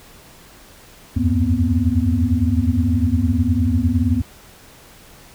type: tone cluster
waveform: sine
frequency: 80.1 / 88.6 / 99.7 / 237.6 / 255.8 Hz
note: E2 / F2 / G2 / A#3 / C4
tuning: -49 / +25 / +30 / +33 / -39 cents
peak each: -21 dBFS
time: 1.16-4.22 s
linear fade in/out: 10 ms
effects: pink hiss -45 dBFS RMS until 5.34 s